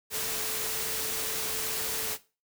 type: tone in noise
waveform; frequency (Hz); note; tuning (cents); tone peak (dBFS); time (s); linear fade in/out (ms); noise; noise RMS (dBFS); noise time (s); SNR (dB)
sine; 440; A4; 0; -42; 0.1-2.18; 50; white; -32; 0.1-2.18; -13
effects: noise-tail reverb RT60 0.3 s tail -17 dB re dry